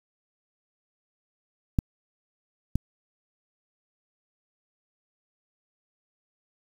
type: clicks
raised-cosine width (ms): 5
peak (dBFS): -9 / -11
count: 2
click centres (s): 1.788 / 2.756
effects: 7-bit